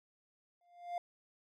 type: tone with exponential growth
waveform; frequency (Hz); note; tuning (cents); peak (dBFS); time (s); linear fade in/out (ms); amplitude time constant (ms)
triangle; 700; F5; +4; -31; 0.61-0.98; 2; 79
effects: none